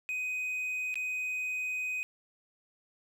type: tone with dropouts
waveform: triangle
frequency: 2505 Hz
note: D#7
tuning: 11 cents sharp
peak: -30 dBFS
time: 0.09-2.03 s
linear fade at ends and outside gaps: 0 ms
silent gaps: 0.942-0.956 s
effects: none